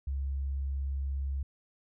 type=tone; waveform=sine; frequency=68.4 Hz; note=C#2; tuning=23 cents flat; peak=-30 dBFS; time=0.07-1.43 s; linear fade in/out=5 ms; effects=none